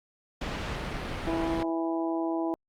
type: low-pass noise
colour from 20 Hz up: pink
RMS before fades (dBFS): -34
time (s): 0.41-1.63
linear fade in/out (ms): 5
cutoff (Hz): 3300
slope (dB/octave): 12
type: harmonic tone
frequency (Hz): 164.81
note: E3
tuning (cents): 0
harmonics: 2 / 3 / 4 / 5 / 6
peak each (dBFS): -28 / -42 / -34 / -37 / -39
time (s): 1.27-2.54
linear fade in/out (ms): 0
effects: Opus 48 kbps